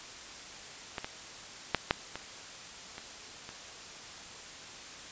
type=clicks; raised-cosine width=0.3 ms; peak=-18 / -20 / -9 / -8 / -21 / -26 / -26 dBFS; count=7; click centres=0.982 / 1.045 / 1.747 / 1.909 / 2.156 / 2.981 / 3.491 s; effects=white hiss -46 dBFS RMS until 5.11 s + resampled to 16000 Hz